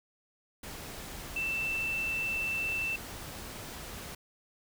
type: tone in noise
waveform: sine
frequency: 2665 Hz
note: E7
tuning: 18 cents sharp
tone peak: -30 dBFS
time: 1.36-2.96 s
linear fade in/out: 5 ms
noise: pink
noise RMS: -43 dBFS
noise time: 0.63-4.15 s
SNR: +10 dB
effects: none